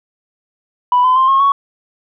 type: tone with pitch steps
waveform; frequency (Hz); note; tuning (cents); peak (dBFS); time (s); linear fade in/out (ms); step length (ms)
sine; 987.8 / 1017.9 / 1049 / 1080.9 / 1113.9; B5 / C6 / C6 / C#6 / C#6; 0 / -48 / +4 / -44 / +8; -7; 0.92-1.52; 2; 120
effects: tanh soft clip ceiling -5 dBFS